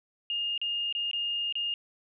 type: tone with dropouts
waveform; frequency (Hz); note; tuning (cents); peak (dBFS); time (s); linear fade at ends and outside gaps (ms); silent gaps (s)
sine; 2832; F7; +23; -28; 0.3-1.74; 1; 0.578-0.615 / 0.926-0.95 / 1.113-1.132 / 1.525-1.554
effects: none